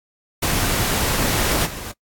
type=noise with level steps; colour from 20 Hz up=pink; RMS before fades=-20 / -32 dBFS; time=0.42-1.92 s; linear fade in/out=10 ms; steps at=1.65 s; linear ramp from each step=20 ms; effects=noise-tail reverb RT60 0.1 s tail -21 dB re dry + AAC 64 kbps